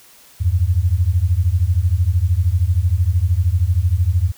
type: beating tone pair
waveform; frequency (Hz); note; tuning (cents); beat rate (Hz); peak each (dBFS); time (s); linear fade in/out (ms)
sine; 82.2 / 95.2; E2 / F#2; -4 / +50; 13; -16; 0.4-4.32; 20
effects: white hiss -47 dBFS RMS until 4.37 s